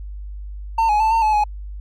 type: tone with pitch steps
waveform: triangle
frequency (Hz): 904 / 840 / 880 / 907 / 860 / 839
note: A5 / G#5 / A5 / A#5 / A5 / G#5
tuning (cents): +47 / +19 / 0 / -48 / -40 / +17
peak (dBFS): -12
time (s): 0.78-1.44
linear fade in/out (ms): 5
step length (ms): 110
effects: added 50 Hz sine -29 dBFS peak until 1.8 s